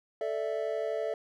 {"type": "chord", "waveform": "triangle", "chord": "A suspended fourth", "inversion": "none", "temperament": "equal", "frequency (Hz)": [440, 587.3, 659.3], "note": ["A4", "D5", "E5"], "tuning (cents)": [0, 0, 0], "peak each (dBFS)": [-32, -33, -32], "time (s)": [0.21, 1.14], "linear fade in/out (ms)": 2, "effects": []}